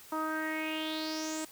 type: tone with low-pass filter sweep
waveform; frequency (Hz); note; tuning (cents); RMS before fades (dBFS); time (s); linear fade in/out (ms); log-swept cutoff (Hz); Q
sawtooth; 313.7; D#4; +14; -35; 0.12-1.45; 5; 1100 to 8200; 5.8
effects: white hiss -53 dBFS RMS until 1.51 s